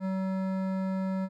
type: tone with hard clipping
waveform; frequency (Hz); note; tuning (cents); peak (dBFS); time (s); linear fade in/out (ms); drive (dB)
sine; 189.8; F#3; +44; -30; 0-1.29; 50; 14
effects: none